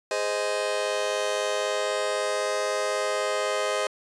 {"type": "chord", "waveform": "sawtooth", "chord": "Ab major", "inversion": "none", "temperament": "just", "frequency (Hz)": [415.3, 519.1, 623], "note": ["Ab4", "C5", "Eb5"], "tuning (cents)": [0, -14, 2], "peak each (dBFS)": [-27, -25, -24], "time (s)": [0.11, 3.87], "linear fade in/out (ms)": 2, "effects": ["resampled to 22050 Hz"]}